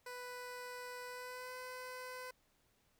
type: tone with pitch glide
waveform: 15% pulse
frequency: 495.4 to 506.7 Hz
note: B4 to B4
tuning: +5 to +44 cents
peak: -39 dBFS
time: 0.06-2.31 s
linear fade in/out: 5 ms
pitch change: +39 cents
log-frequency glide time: 1.07-1.54 s
effects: pink hiss -75 dBFS RMS until 2.99 s